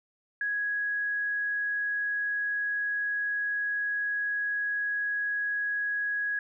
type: tone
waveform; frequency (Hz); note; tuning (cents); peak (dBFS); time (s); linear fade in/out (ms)
sine; 1664; G#6; +3; -27; 0.41-6.39; 2
effects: none